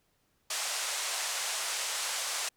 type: band-pass noise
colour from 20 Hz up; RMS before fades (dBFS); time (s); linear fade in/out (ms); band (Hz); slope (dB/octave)
white; -34; 0.5-2.49; 5; 560 to 9000; 24
effects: pink hiss -73 dBFS RMS until 2.56 s